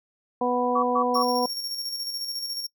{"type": "harmonic tone", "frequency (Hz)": 246.9, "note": "B3", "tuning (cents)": 0, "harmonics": [1, 2, 3, 4], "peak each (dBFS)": [-28, -25, -27, -28], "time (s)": [0.41, 1.46], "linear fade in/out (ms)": 5}
{"type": "tone bursts", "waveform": "sine", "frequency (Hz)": 1138, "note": "C#6", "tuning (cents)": 45, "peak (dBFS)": -21, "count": 3, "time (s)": [0.75, 1.23], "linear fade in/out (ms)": 10, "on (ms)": 80, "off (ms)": 120}
{"type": "tone with tremolo", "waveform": "40% pulse", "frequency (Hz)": 5530, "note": "F8", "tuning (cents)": -18, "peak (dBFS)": -27, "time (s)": [1.14, 2.67], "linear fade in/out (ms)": 10, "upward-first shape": "square", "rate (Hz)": 14, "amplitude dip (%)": 40}
{"effects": ["noise-tail reverb RT60 0.1 s tail -22 dB re dry"]}